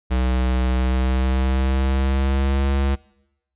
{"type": "tone with pitch glide", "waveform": "square", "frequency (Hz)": [63.3, 68.63], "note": ["B1", "C#2"], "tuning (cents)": [43, -17], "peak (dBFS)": -18, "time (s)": [0.1, 2.96], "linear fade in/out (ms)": 20, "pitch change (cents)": 140, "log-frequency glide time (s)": [0.72, 2.69], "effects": ["noise-tail reverb RT60 0.9 s tail -23 dB re dry", "resampled to 8000 Hz"]}